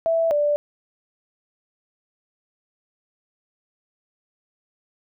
sine tone pair in turn, 659.3 / 587.4 Hz, E5 / D5, 0 / 0 cents, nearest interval major second, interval 200 cents, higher first, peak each -17 dBFS, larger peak neither, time 0.06-0.31 / 0.31-0.56 s, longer neither, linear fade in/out 0 ms, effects none

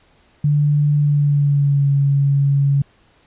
sine tone with pitch glide, 146.83 to 140.04 Hz, D3 to C#3, 0 to +18 cents, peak -12 dBFS, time 0.44-2.82 s, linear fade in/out 5 ms, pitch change -82 cents, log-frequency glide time 0.97-1.9 s, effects pink hiss -55 dBFS RMS until 3.26 s + resampled to 8000 Hz

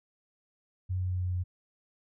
sine tone with pitch steps, 92.2 / 91.62 / 91.04 / 90.46 / 89.89 Hz, F#2 / F#2 / F#2 / F#2 / F#2, -6 / -17 / -28 / -39 / -50 cents, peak -28 dBFS, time 0.89-1.44 s, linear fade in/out 20 ms, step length 110 ms, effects none

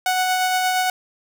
sawtooth tone with tremolo, 740 Hz, F#5, in tune, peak -13 dBFS, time 0.06-0.9 s, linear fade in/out 2 ms, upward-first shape sine, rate 8.6 Hz, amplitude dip 25%, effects none

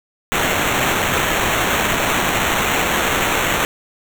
blue noise with sample-and-hold, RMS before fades -18 dBFS, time 0.32-3.65 s, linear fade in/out 0 ms, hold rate 4900 Hz, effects none

